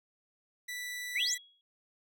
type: tone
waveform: sawtooth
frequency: 1972 Hz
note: B6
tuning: 3 cents flat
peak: -34 dBFS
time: 0.68-1.38 s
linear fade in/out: 10 ms
type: exponential sweep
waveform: sine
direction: up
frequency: 1868 to 7960 Hz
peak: -29 dBFS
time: 1.15-1.35 s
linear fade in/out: 10 ms
type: tone with exponential decay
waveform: sine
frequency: 3322 Hz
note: G#7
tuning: in tune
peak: -32 dBFS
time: 1.2-1.61 s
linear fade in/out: 1 ms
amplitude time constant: 88 ms
effects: none